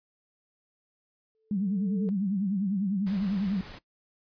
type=tone with exponential growth; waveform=sine; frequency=440 Hz; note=A4; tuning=in tune; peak=-32 dBFS; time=1.35-2.09 s; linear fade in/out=0 ms; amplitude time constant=160 ms
type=tone with vibrato; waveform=sine; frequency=196 Hz; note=G3; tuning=in tune; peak=-25 dBFS; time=1.51-3.61 s; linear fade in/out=2 ms; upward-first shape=sine; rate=10 Hz; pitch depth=130 cents each way
type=noise; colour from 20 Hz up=pink; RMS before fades=-45 dBFS; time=3.06-3.79 s; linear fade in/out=10 ms
effects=noise-tail reverb RT60 0.1 s tail -18 dB re dry + resampled to 11025 Hz